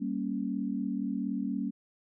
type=chord; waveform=sine; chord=G diminished; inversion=none; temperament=equal; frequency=196 / 233.1 / 277.2 Hz; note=G3 / Bb3 / Db4; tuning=0 / 0 / 0 cents; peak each=-34 dBFS; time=0-1.71 s; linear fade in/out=20 ms; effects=none